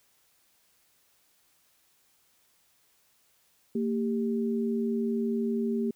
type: tone pair together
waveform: sine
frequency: 228.1 / 396 Hz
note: A#3 / G4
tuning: -37 / +18 cents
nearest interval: minor seventh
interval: 955 cents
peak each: -27 / -31 dBFS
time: 3.75-5.91 s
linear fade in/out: 5 ms
effects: white hiss -67 dBFS RMS until 5.95 s